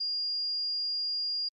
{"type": "tone", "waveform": "sine", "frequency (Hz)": 4826, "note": "D8", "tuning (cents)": 46, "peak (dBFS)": -29, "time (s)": [0, 1.49], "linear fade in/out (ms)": 10, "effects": ["Opus 32 kbps"]}